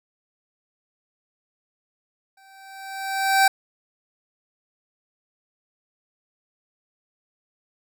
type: tone with exponential growth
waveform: 25% pulse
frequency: 776 Hz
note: G5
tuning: 18 cents flat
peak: -9 dBFS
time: 2.37-3.48 s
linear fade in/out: 5 ms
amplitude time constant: 240 ms
effects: none